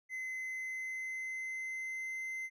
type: tone with pitch glide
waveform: triangle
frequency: 2047 to 2067 Hz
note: C7 to C7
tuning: -38 to -22 cents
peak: -36 dBFS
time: 0.09-2.5 s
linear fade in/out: 50 ms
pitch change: +16 cents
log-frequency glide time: 0.36-2.22 s
effects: none